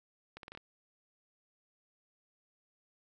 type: accelerating click train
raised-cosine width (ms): 0.3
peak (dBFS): -30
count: 6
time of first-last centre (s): 0.37-0.574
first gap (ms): 62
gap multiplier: 0.79
effects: none